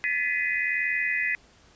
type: tone cluster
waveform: sine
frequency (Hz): 1726 / 1938 / 2019 / 2495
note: A6 / B6 / B6 / D#7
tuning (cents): -34 / -33 / +38 / +4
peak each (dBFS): -31 / -31 / -27 / -30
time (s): 0.04-1.35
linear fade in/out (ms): 0
effects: pink hiss -57 dBFS RMS until 1.75 s + resampled to 16000 Hz